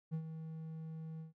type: tone with ADSR envelope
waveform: triangle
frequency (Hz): 160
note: D#3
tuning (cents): +49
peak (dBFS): -32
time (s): 0.11-1.33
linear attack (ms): 30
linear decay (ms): 79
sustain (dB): -9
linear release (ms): 130
effects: noise-tail reverb RT60 0.1 s tail -26 dB re dry